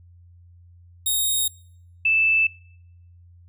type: tone pair in turn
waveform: 5% pulse / sine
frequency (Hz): 3729 / 2637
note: A#7 / E7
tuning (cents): 0 / 0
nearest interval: tritone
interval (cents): 600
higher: first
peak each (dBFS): -12 / -16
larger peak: first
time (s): 1.06-1.48 / 2.05-2.47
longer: neither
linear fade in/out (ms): 5
effects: noise-tail reverb RT60 0.8 s tail -26 dB re dry + added 87 Hz sine -47 dBFS peak until 3.48 s